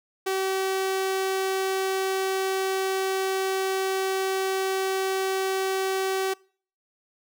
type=tone; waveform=sawtooth; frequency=382.3 Hz; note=G4; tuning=43 cents flat; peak=-20 dBFS; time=0.26-6.34 s; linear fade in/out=10 ms; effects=noise-tail reverb RT60 0.5 s tail -26 dB re dry